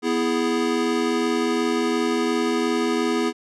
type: chord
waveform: square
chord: E major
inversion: second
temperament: equal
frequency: 246.9 / 329.6 / 415.3 Hz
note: B3 / E4 / G#4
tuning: 0 / 0 / 0 cents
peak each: -25 dBFS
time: 0.02-3.33 s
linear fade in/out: 50 ms
effects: low-pass 7000 Hz 12 dB/octave